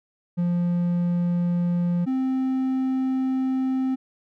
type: tone pair in turn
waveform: triangle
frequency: 174.61 / 261.6 Hz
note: F3 / C4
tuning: 0 / 0 cents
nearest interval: perfect fifth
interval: 700 cents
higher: second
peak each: -18 / -19 dBFS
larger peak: first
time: 0.37-2.06 / 2.06-3.96 s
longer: second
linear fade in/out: 20 ms
effects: none